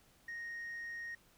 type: tone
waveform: sine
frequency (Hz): 1864.7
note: A#6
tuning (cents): 0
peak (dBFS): -39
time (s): 0.28-1.15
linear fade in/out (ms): 5
effects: tanh soft clip ceiling -40 dBFS + pink hiss -67 dBFS RMS until 1.37 s